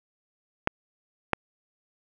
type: clicks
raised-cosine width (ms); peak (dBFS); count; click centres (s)
0.5; -6; 2; 0.674 / 1.333
effects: none